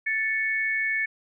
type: tone pair together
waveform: sine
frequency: 1759.6 / 2217 Hz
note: A6 / C#7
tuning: 0 / 0 cents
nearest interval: major third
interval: 400 cents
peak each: -26 dBFS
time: 0.06-1.06 s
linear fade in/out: 10 ms
effects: none